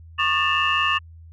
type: tone cluster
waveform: sine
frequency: 1101 / 1206 / 1773 / 2672 / 2834 Hz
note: C#6 / D6 / A6 / E7 / F7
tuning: -12 / +46 / +13 / +23 / +25 cents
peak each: -24 dBFS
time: 0.18-0.99 s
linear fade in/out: 20 ms
effects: tanh soft clip ceiling -9 dBFS + added 82 Hz sine -41 dBFS peak until 1.32 s